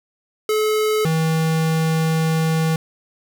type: tone pair in turn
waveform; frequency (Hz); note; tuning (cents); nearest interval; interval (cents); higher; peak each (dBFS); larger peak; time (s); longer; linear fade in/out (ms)
square; 429.8 / 160.61; A4 / E3; -41 / -45; octave + perfect fourth; 1704; first; -17; neither; 0.49-1.05 / 1.05-2.76; second; 2
effects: 9-bit

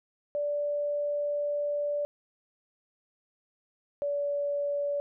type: tone pair in turn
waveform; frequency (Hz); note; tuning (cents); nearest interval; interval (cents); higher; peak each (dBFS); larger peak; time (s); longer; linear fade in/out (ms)
sine; 583 / 574; D5 / D5; -13 / -40; unison; 27; first; -27; neither; 0.35-2.05 / 4.02-5; first; 0
effects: none

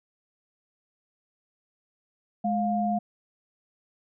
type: tone pair together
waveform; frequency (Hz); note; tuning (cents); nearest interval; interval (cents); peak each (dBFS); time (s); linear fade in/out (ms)
sine; 210 / 705.1; G#3 / F5; +19 / +16; octave + major sixth; 2097; -26; 2.44-2.99; 10
effects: none

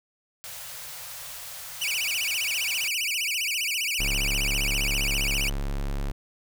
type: band-stop noise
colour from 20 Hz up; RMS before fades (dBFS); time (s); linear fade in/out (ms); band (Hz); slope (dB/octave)
white; -39; 0.44-2.88; 0; 170 to 480; 96
type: tone with vibrato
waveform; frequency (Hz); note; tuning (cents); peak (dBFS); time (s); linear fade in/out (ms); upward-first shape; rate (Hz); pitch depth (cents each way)
sawtooth; 2595; E7; -28; -22; 1.81-5.5; 10; sine; 15; 260
type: tone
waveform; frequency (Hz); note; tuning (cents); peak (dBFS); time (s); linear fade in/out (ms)
square; 34.85; C#1; +10; -27; 3.99-6.12; 10
effects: none

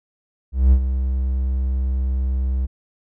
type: tone with ADSR envelope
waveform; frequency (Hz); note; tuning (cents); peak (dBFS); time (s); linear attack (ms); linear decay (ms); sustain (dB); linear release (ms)
triangle; 64.9; C2; -13; -6; 0.52-2.67; 200; 72; -10; 22
effects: none

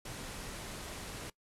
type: low-pass noise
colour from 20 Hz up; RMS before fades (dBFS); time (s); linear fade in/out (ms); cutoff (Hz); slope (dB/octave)
pink; -44; 0.05-1.3; 5; 12000; 48
effects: noise-tail reverb RT60 0.1 s tail -21 dB re dry

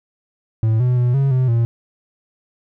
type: tone with pitch steps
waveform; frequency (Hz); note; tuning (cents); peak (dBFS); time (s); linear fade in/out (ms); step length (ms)
triangle; 111 / 124.8 / 122.7 / 137.3 / 128.6 / 116.4; A2 / B2 / B2 / C#3 / C3 / A#2; +16 / +19 / -11 / -16 / -30 / -2; -11; 0.63-1.65; 0; 170
effects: none

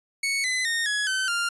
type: tone with pitch steps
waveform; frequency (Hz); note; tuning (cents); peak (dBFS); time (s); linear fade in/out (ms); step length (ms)
sawtooth; 2217 / 2021 / 1842.9 / 1680.2 / 1531.9 / 1396.6; C#7 / B6 / A#6 / G#6 / G6 / F6; 0 / +39 / -20 / +20 / -40 / 0; -20; 0.23-1.49; 5; 210
effects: resampled to 24000 Hz

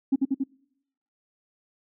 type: tone with echo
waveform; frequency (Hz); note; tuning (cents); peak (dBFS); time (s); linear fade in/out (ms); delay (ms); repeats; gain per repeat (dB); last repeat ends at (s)
sine; 270.2; C#4; -44; -16; 0.12-0.16; 10; 93; 3; -2; 0.439
effects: noise-tail reverb RT60 0.8 s tail -26 dB re dry + tanh soft clip ceiling -14 dBFS

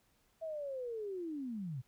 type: linear sweep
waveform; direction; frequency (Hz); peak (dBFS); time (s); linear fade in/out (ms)
sine; down; 659.3 to 116.8; -38; 0.41-1.82; 20
effects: pink hiss -73 dBFS RMS until 1.87 s

